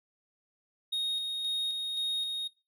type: tone with tremolo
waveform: triangle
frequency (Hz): 3729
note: A#7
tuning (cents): 0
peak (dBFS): -27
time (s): 0.92-2.48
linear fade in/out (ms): 10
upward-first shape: square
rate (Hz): 1.9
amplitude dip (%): 30
effects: noise-tail reverb RT60 0.3 s tail -23 dB re dry